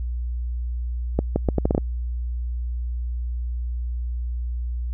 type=accelerating click train; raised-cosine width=2 ms; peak=-6 dBFS; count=8; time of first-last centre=1.19-1.779 s; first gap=170 ms; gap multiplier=0.75; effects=added 60 Hz sine -24 dBFS peak until 4.93 s